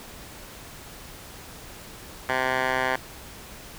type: tone with band-pass filter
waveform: 10% pulse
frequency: 129.5 Hz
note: C3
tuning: 17 cents flat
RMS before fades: -25 dBFS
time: 2.29-2.96 s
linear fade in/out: 2 ms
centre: 1400 Hz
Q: 2
effects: pink hiss -43 dBFS RMS until 3.78 s